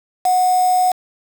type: tone with quantisation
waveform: sine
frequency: 733 Hz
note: F#5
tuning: 16 cents flat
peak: -12 dBFS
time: 0.25-0.92 s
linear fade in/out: 5 ms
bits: 4
effects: none